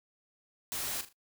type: noise with echo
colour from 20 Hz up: white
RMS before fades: -36 dBFS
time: 0.72-1.01 s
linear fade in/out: 0 ms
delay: 39 ms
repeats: 3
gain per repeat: -10 dB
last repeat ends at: 1.127 s
effects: noise-tail reverb RT60 0.1 s tail -24 dB re dry